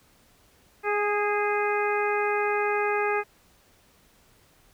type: harmonic tone with a mistuned harmonic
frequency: 414.6 Hz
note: G#4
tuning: 3 cents flat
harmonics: 1 / 2 / 3 / 4 / 5 / 6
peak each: -26 / -29 / -31 / -32 / -33 / -34 dBFS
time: 0.83-3.24 s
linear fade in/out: 50 ms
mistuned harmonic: 4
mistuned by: -22 cents
effects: pink hiss -60 dBFS RMS until 4.73 s